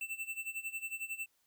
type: tone with tremolo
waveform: square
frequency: 2670 Hz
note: E7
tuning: 22 cents sharp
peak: -36 dBFS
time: 0.01-1.26 s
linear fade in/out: 2 ms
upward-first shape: sine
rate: 11 Hz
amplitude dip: 85%
effects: white hiss -75 dBFS RMS until 1.46 s